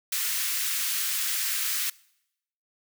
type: high-pass noise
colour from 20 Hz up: white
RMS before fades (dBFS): -28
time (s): 0.12-1.9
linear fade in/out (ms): 5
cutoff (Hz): 1400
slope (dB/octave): 24
effects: noise-tail reverb RT60 0.8 s tail -23 dB re dry